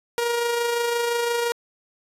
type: tone with amplitude modulation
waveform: sawtooth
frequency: 472.9 Hz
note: A#4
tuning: 25 cents sharp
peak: -16 dBFS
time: 0.18-1.52 s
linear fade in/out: 0 ms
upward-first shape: sine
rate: 25.8 Hz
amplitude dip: 35%
effects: resampled to 32000 Hz